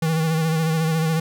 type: tone with vibrato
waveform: square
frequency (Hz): 160.6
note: E3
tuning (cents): -45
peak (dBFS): -19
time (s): 0.02-1.2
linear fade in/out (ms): 5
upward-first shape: sine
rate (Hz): 14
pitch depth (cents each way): 40
effects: none